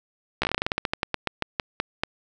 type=slowing click train; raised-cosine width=0.3 ms; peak=-7 dBFS; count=21; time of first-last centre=0.42-2.035 s; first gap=14 ms; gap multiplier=1.16; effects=none